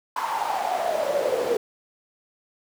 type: noise with high-pass filter sweep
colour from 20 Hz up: brown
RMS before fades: -25 dBFS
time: 0.16-1.57 s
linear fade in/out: 5 ms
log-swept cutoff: 990 to 450 Hz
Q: 9
effects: none